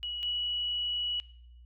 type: tone pair in turn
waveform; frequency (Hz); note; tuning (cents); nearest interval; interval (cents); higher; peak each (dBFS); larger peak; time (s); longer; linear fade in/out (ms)
sine; 2921 / 2932; F#7 / F#7; -23 / -16; unison; 7; second; -33 / -29; second; 0.03-0.23 / 0.23-1.2; second; 0
effects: noise-tail reverb RT60 0.7 s tail -19 dB re dry + added 60 Hz sine -50 dBFS peak until 1.65 s